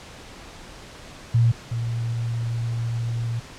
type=tone pair in turn; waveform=sine; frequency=116.6 / 116.6 Hz; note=A#2 / A#2; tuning=+1 / +1 cents; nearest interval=unison; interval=0 cents; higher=neither; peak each=-14 / -23 dBFS; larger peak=first; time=1.34-1.52 / 1.71-3.4 s; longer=second; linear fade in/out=10 ms; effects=pink hiss -42 dBFS RMS until 3.58 s + low-pass 7000 Hz 12 dB/octave